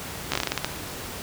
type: slowing click train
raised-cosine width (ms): 0.2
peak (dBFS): -6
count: 10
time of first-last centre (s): 0.32-0.646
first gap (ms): 15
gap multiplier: 1.21
effects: pink hiss -35 dBFS RMS until 1.22 s + high-pass 60 Hz 12 dB/octave